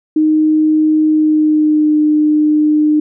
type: tone with pitch glide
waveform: sine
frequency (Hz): 309.8 to 303.2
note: D#4 to D#4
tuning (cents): -7 to -45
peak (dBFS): -8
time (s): 0.16-3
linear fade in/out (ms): 5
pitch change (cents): -38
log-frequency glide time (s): 1.06-1.98
effects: none